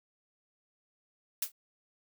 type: noise with exponential decay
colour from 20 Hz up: blue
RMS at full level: -26 dBFS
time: 1.42-1.52 s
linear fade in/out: 5 ms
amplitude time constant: 21 ms
effects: none